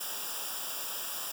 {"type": "noise with comb filter", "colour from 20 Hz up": "white", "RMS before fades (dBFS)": -37, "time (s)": [0, 1.32], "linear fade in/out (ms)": 10, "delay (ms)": 0.47, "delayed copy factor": -0.85, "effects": []}